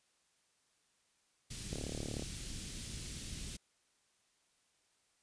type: band-stop noise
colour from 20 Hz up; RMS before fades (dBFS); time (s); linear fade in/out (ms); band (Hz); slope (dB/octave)
pink; -44; 1.5-3.57; 10; 220 to 3300; 12
type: click train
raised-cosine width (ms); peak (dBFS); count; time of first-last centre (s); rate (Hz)
2; -28; 19; 1.73-2.223; 36.5
effects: white hiss -75 dBFS RMS until 5.22 s + resampled to 22050 Hz